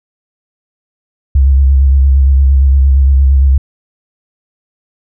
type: tone with vibrato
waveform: sine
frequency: 67.7 Hz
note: C#2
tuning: 40 cents flat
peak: -4 dBFS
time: 1.35-3.58 s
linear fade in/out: 5 ms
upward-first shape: square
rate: 8.7 Hz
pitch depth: 38 cents each way
effects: none